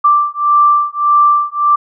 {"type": "beating tone pair", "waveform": "sine", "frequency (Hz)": [1174.7, 1176.4], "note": ["D6", "D6"], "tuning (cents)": [0, 3], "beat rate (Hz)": 1.7, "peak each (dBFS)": -11, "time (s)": [0.04, 1.76], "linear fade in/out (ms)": 10, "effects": []}